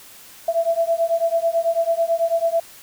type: beating tone pair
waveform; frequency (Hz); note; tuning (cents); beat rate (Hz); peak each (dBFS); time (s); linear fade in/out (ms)
sine; 663 / 672.1; E5 / E5; +10 / +33; 9.1; -20; 0.48-2.6; 5
effects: white hiss -44 dBFS RMS until 2.82 s